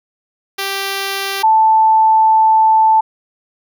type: tone pair in turn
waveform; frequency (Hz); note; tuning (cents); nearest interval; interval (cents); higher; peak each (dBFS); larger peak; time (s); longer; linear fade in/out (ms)
5% pulse / sine; 392 / 880; G4 / A5; 0 / 0; octave + major second; 1400; second; -7; neither; 0.58-1.43 / 1.43-3.01; second; 10
effects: none